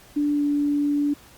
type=tone with pitch glide; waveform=sine; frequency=292.5 to 289.8 Hz; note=D4 to D4; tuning=-7 to -23 cents; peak=-19 dBFS; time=0.16-1.14 s; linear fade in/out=10 ms; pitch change=-16 cents; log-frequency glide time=0.33-0.42 s; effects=pink hiss -50 dBFS RMS until 1.37 s + Opus 48 kbps